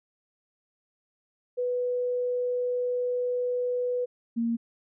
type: tone pair in turn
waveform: sine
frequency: 493.9 / 232 Hz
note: B4 / A#3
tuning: 0 / -8 cents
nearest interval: octave + minor second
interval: 1308 cents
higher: first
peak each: -25 / -24 dBFS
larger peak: second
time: 1.57-4.06 / 4.36-4.57 s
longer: first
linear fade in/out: 20 ms
effects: none